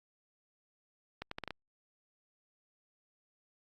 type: accelerating click train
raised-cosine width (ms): 0.3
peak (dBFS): -23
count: 6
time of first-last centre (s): 1.22-1.507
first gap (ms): 94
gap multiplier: 0.75
effects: Opus 48 kbps